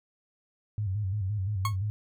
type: tone with vibrato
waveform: sine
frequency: 99.8 Hz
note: G2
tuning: 32 cents sharp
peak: -27 dBFS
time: 0.78-1.9 s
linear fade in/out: 0 ms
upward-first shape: square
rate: 5.8 Hz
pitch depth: 97 cents each way
type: tone with exponential decay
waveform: 40% pulse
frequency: 1093 Hz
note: C#6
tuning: 25 cents flat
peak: -23 dBFS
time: 1.65-1.76 s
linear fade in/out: 2 ms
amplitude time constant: 22 ms
effects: none